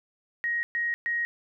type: tone bursts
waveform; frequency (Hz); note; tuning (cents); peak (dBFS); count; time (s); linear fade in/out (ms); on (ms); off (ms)
sine; 1883; A#6; +17; -25; 3; 0.44-1.25; 0; 190; 120
effects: none